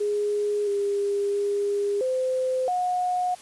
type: tone with pitch steps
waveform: sine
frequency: 414.2 / 403.6 / 406 / 515 / 725 Hz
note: G#4 / G#4 / G#4 / C5 / F#5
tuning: -5 / -49 / -39 / -28 / -35 cents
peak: -22 dBFS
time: 0-3.35 s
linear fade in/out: 10 ms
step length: 670 ms
effects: white hiss -47 dBFS RMS until 3.41 s + resampled to 24000 Hz